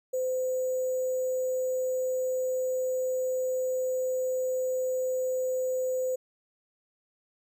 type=tone with sample-and-hold; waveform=sine; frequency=513 Hz; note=C5; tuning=34 cents flat; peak=-26 dBFS; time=0.13-6.16 s; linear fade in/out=10 ms; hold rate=7350 Hz; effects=none